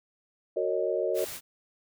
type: chord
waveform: sine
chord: D# minor seventh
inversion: first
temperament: equal with one note detuned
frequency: 370 / 456.8 / 554.4 / 622.3 Hz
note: F#4 / A#4 / C#5 / D#5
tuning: 0 / -35 / 0 / 0 cents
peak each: -31 dBFS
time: 0.56-1.25 s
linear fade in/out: 10 ms
type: noise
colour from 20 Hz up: white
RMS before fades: -39 dBFS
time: 1.14-1.41 s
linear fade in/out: 50 ms
effects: none